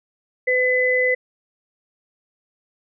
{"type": "tone pair together", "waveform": "sine", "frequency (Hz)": [505.2, 2012], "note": ["B4", "B6"], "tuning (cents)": [39, 32], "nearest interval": "2 octaves", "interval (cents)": 2393, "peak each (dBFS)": [-19, -18], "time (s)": [0.47, 1.15], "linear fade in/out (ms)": 10, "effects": []}